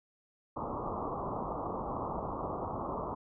white low-pass noise, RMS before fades -37 dBFS, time 0.56-3.15 s, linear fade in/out 10 ms, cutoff 1200 Hz, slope 96 dB/octave, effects none

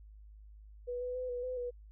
sine tone with pitch steps, 490 / 497.4 / 506 / 489.9 / 507 / 488.6 Hz, B4 / B4 / B4 / B4 / B4 / B4, -14 / +12 / +42 / -14 / +45 / -19 cents, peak -35 dBFS, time 0.87-1.71 s, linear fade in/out 20 ms, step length 140 ms, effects added 52 Hz sine -51 dBFS peak until 1.91 s

